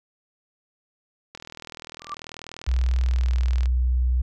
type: click train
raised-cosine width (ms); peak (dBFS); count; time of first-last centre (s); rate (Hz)
0.2; -20; 94; 1.35-3.658; 40.3
type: tone with exponential growth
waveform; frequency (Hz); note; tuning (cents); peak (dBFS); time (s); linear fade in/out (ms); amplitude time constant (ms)
sine; 1174.7; D6; 0; -25; 2-2.14; 5; 30
type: tone with pitch glide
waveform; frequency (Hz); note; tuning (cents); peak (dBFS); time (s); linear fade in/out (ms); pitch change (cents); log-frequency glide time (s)
sine; 62.7 to 62.3; B1 to B1; +27 to +16; -18; 2.67-4.22; 10; -11; 3.05-3.23
effects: none